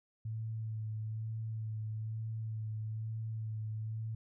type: tone with vibrato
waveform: sine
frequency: 110 Hz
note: A2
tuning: in tune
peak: -36 dBFS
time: 0.25-4.15 s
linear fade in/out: 5 ms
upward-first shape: sine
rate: 1.1 Hz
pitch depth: 21 cents each way
effects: none